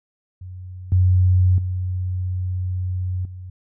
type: tone with level steps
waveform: sine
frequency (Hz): 91.6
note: F#2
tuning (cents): -17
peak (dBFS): -32 / -12 / -21 / -32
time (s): 0.41-3.5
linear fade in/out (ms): 5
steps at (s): 0.92 / 1.58 / 3.25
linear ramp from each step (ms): 2
effects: none